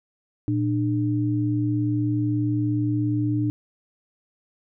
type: tone pair together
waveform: sine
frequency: 116.4 / 299.6 Hz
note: A#2 / D4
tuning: -2 / +35 cents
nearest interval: octave + major third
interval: 1637 cents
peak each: -23 dBFS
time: 0.48-3.5 s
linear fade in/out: 0 ms
effects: none